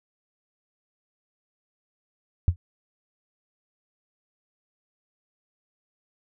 sine tone with exponential decay, 87.5 Hz, F2, 4 cents sharp, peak -11 dBFS, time 2.48-2.56 s, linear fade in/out 0 ms, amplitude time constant 17 ms, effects none

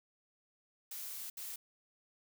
blue noise bursts at uneven times, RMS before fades -44 dBFS, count 2, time 0.91-1.3 / 1.37-1.56 s, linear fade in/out 5 ms, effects none

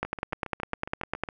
two click trains, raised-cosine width 0.5 ms, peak -21 / -12 dBFS, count 10 / 13, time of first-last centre 0.05-1.288 / 0.03-1.236 s, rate 7.27 / 9.95 Hz, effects none

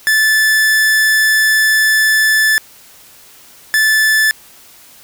45% pulse tone pair in turn, 1746 / 1746 Hz, A6 / A6, -14 / -14 cents, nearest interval unison, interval 0 cents, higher neither, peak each -9 dBFS, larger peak neither, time 0.07-2.58 / 3.74-4.31 s, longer first, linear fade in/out 0 ms, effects white hiss -42 dBFS RMS until 5.03 s

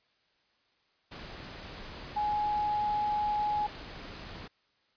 sine tone in noise, 838 Hz, G#5, 15 cents sharp, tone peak -27 dBFS, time 2.16-3.67 s, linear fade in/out 10 ms, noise pink, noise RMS -44 dBFS, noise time 1.11-4.48 s, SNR +14 dB, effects white hiss -71 dBFS RMS until 4.96 s + resampled to 11025 Hz

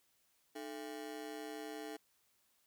30% pulse ring-modulated tone, 370 Hz, F#4, in tune, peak -38 dBFS, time 0.55-1.97 s, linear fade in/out 10 ms, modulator 65.9 Hz, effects white hiss -75 dBFS RMS until 2.66 s

